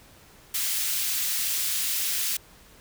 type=high-pass noise; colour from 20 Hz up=white; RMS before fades=-27 dBFS; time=0.54-2.37 s; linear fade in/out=5 ms; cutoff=2200 Hz; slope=12 dB/octave; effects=pink hiss -53 dBFS RMS until 2.8 s